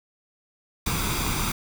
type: noise with comb filter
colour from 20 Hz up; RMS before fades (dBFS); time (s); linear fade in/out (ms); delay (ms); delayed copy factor
pink; -26; 0.86-1.52; 5; 0.83; +0.6
effects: none